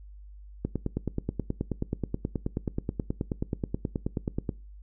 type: click train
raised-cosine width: 3 ms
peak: -15 dBFS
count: 37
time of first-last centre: 0.65-4.492 s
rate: 9.37 Hz
effects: noise-tail reverb RT60 0.3 s tail -22 dB re dry + added 50 Hz sine -44 dBFS peak until 4.82 s